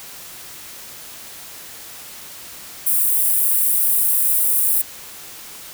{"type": "high-pass noise", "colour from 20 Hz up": "white", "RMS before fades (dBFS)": -17, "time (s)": [2.86, 4.82], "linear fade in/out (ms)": 10, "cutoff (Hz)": 8900, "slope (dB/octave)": 48, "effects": ["white hiss -37 dBFS RMS until 5.73 s"]}